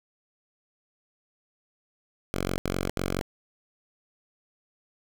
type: tone bursts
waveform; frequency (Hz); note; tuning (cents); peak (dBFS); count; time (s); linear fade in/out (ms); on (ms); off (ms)
5% pulse; 45.99; F#1; -10; -16; 3; 2.34-3.212; 0; 240; 76
effects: none